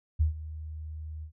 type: tone with ADSR envelope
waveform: sine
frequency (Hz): 77.78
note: D#2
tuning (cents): 0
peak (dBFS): -19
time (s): 0.19-1.32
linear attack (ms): 20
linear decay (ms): 120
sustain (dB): -17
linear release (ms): 90
effects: none